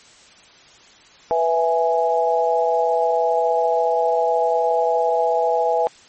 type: chord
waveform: sine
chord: E major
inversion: second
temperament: equal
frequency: 493.9 / 659.3 / 830.6 Hz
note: B4 / E5 / G#5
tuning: 0 / 0 / 0 cents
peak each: -20 dBFS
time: 1.31-5.87 s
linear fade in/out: 0 ms
effects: white hiss -48 dBFS RMS until 6.08 s + MP3 32 kbps